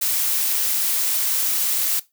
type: noise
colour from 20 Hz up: blue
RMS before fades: -21 dBFS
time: 0.01-2 s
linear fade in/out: 10 ms
effects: noise-tail reverb RT60 0.2 s tail -18 dB re dry